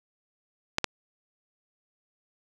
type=clicks; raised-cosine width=0.2 ms; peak=-6 / -7 dBFS; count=2; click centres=0.784 / 0.843 s; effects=none